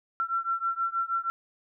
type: beating tone pair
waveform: sine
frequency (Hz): 1352 / 1358.3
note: E6 / F6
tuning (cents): +43 / -49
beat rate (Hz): 6.3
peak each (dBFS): -29 / -30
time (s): 0.2-1.3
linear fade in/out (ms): 0
effects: none